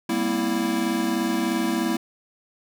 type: chord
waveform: square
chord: C dominant seventh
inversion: second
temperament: equal with one note detuned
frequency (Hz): 196 / 233.1 / 256.2 / 329.6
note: G3 / Bb3 / C4 / E4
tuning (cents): 0 / 0 / -36 / 0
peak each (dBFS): -31 / -27 / -31 / -26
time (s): 0.09-1.97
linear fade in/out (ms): 5
effects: none